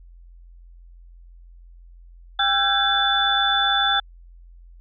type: tone cluster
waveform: sine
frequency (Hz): 794 / 1348 / 1547 / 1654 / 3491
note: G5 / E6 / G6 / G#6 / A7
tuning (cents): +22 / +38 / -23 / -8 / -14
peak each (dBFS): -23 / -25 / -26 / -28 / -20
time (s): 2.39-4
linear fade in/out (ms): 5
effects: added 43 Hz sine -43 dBFS peak until 4.8 s